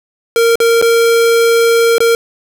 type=tone with dropouts; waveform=square; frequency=462.7 Hz; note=A#4; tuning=13 cents flat; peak=-8 dBFS; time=0.36-2.15 s; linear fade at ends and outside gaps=1 ms; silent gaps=0.556-0.602 / 0.815-0.824 / 1.982-2.004 s; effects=none